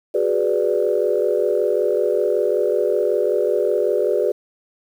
sine chord, G# half-diminished seventh, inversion third, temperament equal, 370 / 415.3 / 493.9 / 587.3 Hz, F#4 / G#4 / B4 / D5, 0 / 0 / 0 / 0 cents, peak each -22 / -20 / -21 / -22 dBFS, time 0.14-4.32 s, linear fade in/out 10 ms, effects tanh soft clip ceiling -6 dBFS + 8-bit

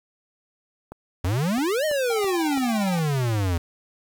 click train, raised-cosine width 1 ms, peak -23 dBFS, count 6, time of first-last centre 0.92-2.576 s, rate 3.02 Hz
square exponential two-way sweep, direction up then down, 82.41 to 634 to 82.41 Hz, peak -22 dBFS, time 1.24-3.58 s, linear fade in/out 5 ms, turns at 1.85 s
square tone with tremolo, 784 Hz, G5, in tune, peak -28 dBFS, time 2.1-2.99 s, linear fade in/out 0 ms, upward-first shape triangle, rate 17 Hz, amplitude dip 80%
effects 8-bit

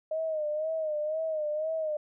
sine tone with vibrato, 621 Hz, D#5, 3 cents flat, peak -28 dBFS, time 0.11-1.97 s, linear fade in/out 5 ms, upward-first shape sine, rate 2 Hz, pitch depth 66 cents each way, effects none

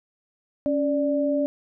sine tone pair together, 278.3 / 587.3 Hz, C#4 / D5, +7 / 0 cents, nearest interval octave + minor second, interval 1293 cents, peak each -23 dBFS, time 0.66-1.46 s, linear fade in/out 0 ms, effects none

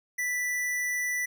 square tone, 1975.5 Hz, B6, in tune, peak -28 dBFS, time 0.18-1.26 s, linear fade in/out 10 ms, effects none

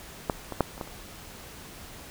clicks, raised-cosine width 1 ms, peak -10 / -20 / -7 / -27 / -18 / -30 dBFS, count 6, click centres 0.298 / 0.523 / 0.607 / 0.779 / 0.812 / 0.875 s, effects pink hiss -45 dBFS RMS until 2.1 s

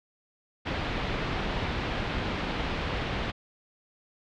pink low-pass noise, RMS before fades -31 dBFS, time 0.65-3.32 s, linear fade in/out 20 ms, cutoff 3700 Hz, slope 24 dB/octave, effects none

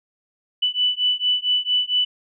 sine beating tone pair, 2978 / 2982.4 Hz, F#7 / F#7, +11 / +13 cents, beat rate 4.4 Hz, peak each -21 dBFS, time 0.62-2.05 s, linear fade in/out 10 ms, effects none

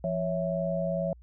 sine tone cluster, 171.1 / 556 / 658 Hz, F3 / C#5 / E5, -35 / +5 / -3 cents, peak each -31 dBFS, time 0.04-1.13 s, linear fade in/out 2 ms, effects added 60 Hz sine -49 dBFS peak until 1.22 s

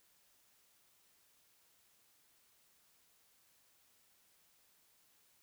silence, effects white hiss -71 dBFS RMS until 5.42 s

